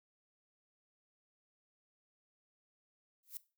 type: noise with exponential growth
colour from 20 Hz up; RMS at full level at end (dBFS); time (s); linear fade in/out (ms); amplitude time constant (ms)
violet; -40; 3.23-3.37; 1; 29
effects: noise-tail reverb RT60 0.3 s tail -18 dB re dry